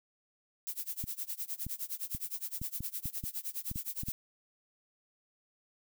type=noise with tremolo; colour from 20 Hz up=violet; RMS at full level=-36 dBFS; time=0.67-4.12 s; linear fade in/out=0 ms; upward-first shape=sine; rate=9.7 Hz; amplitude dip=95%
type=clicks; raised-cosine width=5 ms; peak=-27 dBFS; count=11; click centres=1.04 / 1.666 / 2.149 / 2.616 / 2.806 / 3.057 / 3.239 / 3.714 / 3.759 / 4.034 / 4.086 s
effects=none